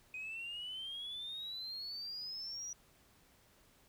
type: exponential sweep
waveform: sine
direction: up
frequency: 2496 to 5850 Hz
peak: -40 dBFS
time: 0.14-2.73 s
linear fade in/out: 2 ms
effects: tanh soft clip ceiling -38 dBFS + pink hiss -67 dBFS RMS until 3.88 s